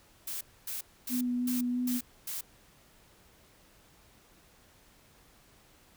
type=noise bursts; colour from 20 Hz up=blue; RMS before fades=-37 dBFS; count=6; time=0.27-2.41 s; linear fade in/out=5 ms; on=140 ms; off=260 ms
type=tone with vibrato; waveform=sine; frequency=246.9 Hz; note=B3; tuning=in tune; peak=-28 dBFS; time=1.09-2.01 s; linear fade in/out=50 ms; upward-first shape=sine; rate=3 Hz; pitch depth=14 cents each way
effects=pink hiss -61 dBFS RMS until 5.96 s